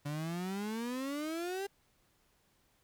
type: exponential sweep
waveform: 35% pulse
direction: up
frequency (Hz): 142.8 to 402.9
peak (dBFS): -34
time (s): 0.05-1.67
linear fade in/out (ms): 10
effects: pink hiss -72 dBFS RMS until 2.83 s